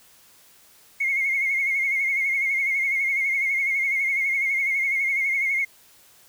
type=tone with vibrato; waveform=triangle; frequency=2160 Hz; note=C#7; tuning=45 cents flat; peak=-17 dBFS; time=1-5.65 s; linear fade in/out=10 ms; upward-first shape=sine; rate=12 Hz; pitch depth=53 cents each way; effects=tanh soft clip ceiling -18 dBFS + white hiss -54 dBFS RMS until 6.28 s